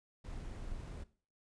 brown noise with sample-and-hold, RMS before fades -44 dBFS, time 0.24-1.04 s, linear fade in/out 10 ms, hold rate 8820 Hz, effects noise-tail reverb RT60 0.4 s tail -17 dB re dry + resampled to 22050 Hz

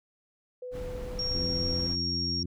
sine tone with tremolo, 500 Hz, B4, 21 cents sharp, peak -36 dBFS, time 0.62-1.87 s, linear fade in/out 5 ms, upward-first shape square, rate 1.3 Hz, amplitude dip 25%
brown noise, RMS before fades -37 dBFS, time 0.71-1.97 s, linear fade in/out 50 ms
sine tone, 5560 Hz, F8, 9 cents flat, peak -29 dBFS, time 1.19-2.43 s, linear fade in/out 2 ms
harmonic tone, 87.1 Hz, F2, 4 cents flat, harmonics 1 / 2 / 3 / 4, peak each -35 / -37 / -38 / -42 dBFS, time 1.34-2.46 s, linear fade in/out 5 ms
effects none

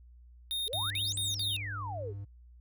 square tone bursts, 3687 Hz, A#7, 20 cents flat, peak -32 dBFS, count 5, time 0.51-1.564 s, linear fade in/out 0 ms, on 170 ms, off 51 ms
sine exponential two-way sweep, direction up then down, 370 to 9750 to 370 Hz, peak -37 dBFS, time 0.66-2.14 s, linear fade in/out 50 ms, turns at 1.19 s
triangle tone, 100 Hz, G2, 35 cents sharp, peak -36 dBFS, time 0.73-2.25 s, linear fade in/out 10 ms
effects added 60 Hz sine -52 dBFS peak until 2.6 s

